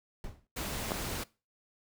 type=noise with exponential decay; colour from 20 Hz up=brown; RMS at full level=-36 dBFS; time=0.24-0.47 s; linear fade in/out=1 ms; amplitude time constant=49 ms
type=noise; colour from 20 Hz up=pink; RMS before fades=-37 dBFS; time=0.56-1.24 s; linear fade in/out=10 ms
type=clicks; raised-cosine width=1 ms; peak=-21 / -17 dBFS; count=2; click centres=0.908 / 0.919 s
effects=noise-tail reverb RT60 0.3 s tail -21 dB re dry